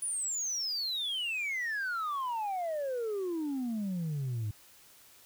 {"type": "exponential sweep", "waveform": "sine", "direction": "down", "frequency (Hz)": [9956, 101.8], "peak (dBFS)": -29, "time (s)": [0.02, 4.51], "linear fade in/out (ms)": 5, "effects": ["tanh soft clip ceiling -30 dBFS", "white hiss -58 dBFS RMS until 5.25 s"]}